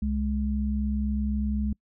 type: tone pair together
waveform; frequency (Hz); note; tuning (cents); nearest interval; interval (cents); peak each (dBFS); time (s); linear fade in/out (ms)
sine; 66.1 / 209.9; C2 / G#3; +18 / +19; octave + minor sixth; 2001; -27; 0.02-1.73; 5
effects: noise-tail reverb RT60 0.1 s tail -26 dB re dry